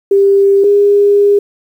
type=tone pair in turn; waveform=sine; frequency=396.1 / 406.1 Hz; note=G4 / G#4; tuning=+18 / -39 cents; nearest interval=unison; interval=43 cents; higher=second; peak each=-5 dBFS; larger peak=neither; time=0.11-0.64 / 0.64-1.39 s; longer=second; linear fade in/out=5 ms; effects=7-bit